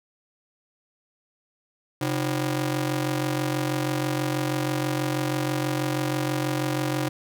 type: ring-modulated tone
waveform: sawtooth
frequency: 220 Hz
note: A3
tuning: in tune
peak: -17 dBFS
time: 2.01-7.09 s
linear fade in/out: 5 ms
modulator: 86.9 Hz
effects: none